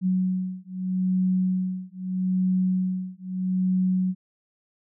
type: beating tone pair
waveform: sine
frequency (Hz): 184.8 / 185.59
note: F#3 / F#3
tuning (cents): -2 / +6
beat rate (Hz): 0.79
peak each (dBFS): -25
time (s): 0.01-4.15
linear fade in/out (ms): 50
effects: none